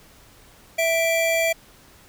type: tone pair together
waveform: square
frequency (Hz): 659.3 / 2349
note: E5 / D7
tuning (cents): 0 / 0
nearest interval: octave + minor seventh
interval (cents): 2200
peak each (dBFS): -21 / -24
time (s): 0.78-1.53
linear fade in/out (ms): 10
effects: pink hiss -51 dBFS RMS until 2.08 s